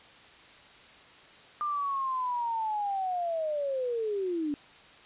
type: linear sweep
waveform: sine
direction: down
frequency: 1204 to 283 Hz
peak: -28 dBFS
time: 1.61-4.54 s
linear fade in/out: 0 ms
effects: white hiss -53 dBFS RMS until 5.05 s + resampled to 8000 Hz